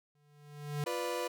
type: tone with exponential growth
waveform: square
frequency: 146.83 Hz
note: D3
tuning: in tune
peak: -31 dBFS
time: 0.15-0.84 s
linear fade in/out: 2 ms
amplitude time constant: 150 ms
type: chord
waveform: 30% pulse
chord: B diminished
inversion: second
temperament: equal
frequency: 349.2 / 493.9 / 587.3 Hz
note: F4 / B4 / D5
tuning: 0 / 0 / 0 cents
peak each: -37 / -33 / -38 dBFS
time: 0.86-1.28 s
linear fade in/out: 10 ms
effects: none